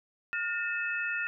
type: tone cluster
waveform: sine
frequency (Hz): 1425 / 1811 / 2598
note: F6 / A6 / E7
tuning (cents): +34 / +49 / -26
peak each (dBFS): -33 / -34 / -35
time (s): 0.33-1.27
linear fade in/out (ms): 0
effects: none